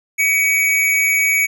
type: tone with amplitude modulation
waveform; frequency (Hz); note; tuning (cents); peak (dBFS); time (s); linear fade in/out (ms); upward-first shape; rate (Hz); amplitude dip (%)
square; 2258; C#7; +31; -12; 0.18-1.47; 20; sine; 261; 40
effects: none